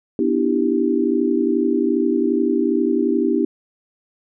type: chord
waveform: sine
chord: E minor seventh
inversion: second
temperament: equal with one note detuned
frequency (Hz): 246.9 / 297.6 / 329.6 / 392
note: B3 / D4 / E4 / G4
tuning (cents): 0 / +23 / 0 / 0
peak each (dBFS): -21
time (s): 0.19-3.45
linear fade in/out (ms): 2
effects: none